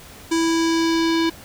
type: tone with low-pass filter sweep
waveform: square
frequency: 329.2 Hz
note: E4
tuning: 2 cents flat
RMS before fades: -19 dBFS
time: 0.31-1.3 s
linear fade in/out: 10 ms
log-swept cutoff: 7300 to 4100 Hz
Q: 2
effects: pink hiss -42 dBFS RMS until 1.44 s